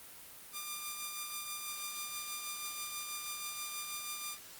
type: tone with tremolo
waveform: 5% pulse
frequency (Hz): 1196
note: D6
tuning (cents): +31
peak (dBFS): -26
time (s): 0.52-4.38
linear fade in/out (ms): 50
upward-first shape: triangle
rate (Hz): 6.2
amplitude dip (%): 40
effects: white hiss -52 dBFS RMS until 4.59 s + Opus 32 kbps